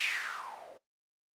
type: noise with low-pass filter sweep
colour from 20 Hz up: violet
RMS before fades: -38 dBFS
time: 0-0.78 s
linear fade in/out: 10 ms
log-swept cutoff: 2700 to 500 Hz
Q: 5.6
effects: noise-tail reverb RT60 0.2 s tail -22 dB re dry + Opus 32 kbps